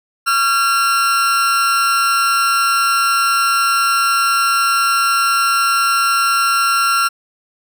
40% pulse tone with amplitude modulation, 1370 Hz, F6, 34 cents flat, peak -9 dBFS, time 0.26-7.09 s, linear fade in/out 20 ms, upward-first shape sine, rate 254 Hz, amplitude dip 55%, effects none

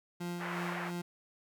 30% pulse tone with tremolo, 174.61 Hz, F3, in tune, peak -33 dBFS, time 0.2-1.02 s, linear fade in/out 10 ms, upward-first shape sine, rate 2.9 Hz, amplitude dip 40%
white band-pass noise, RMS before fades -40 dBFS, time 0.38-0.92 s, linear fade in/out 50 ms, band 540 to 2000 Hz, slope 24 dB/octave
effects none

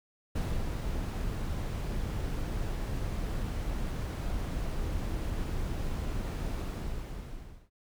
brown noise with ADSR envelope, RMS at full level -30 dBFS, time 0.35-7.7 s, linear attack 9 ms, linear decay 250 ms, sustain -3 dB, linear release 1100 ms, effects none

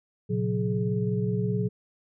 sine tone cluster, 117 / 136 / 182.1 / 420.5 Hz, A#2 / C#3 / F#3 / G#4, +7 / -33 / -27 / +22 cents, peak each -28 / -32 / -28 / -31 dBFS, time 0.29-1.69 s, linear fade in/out 20 ms, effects none

